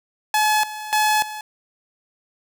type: tone with tremolo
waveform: sawtooth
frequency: 854 Hz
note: G#5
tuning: 48 cents sharp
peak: -12 dBFS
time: 0.34-1.41 s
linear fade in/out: 2 ms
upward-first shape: square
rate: 1.7 Hz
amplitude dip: 80%
effects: none